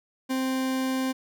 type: tone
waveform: 40% pulse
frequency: 261.6 Hz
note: C4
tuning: in tune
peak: -24 dBFS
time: 0.29-1.13 s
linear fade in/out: 20 ms
effects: none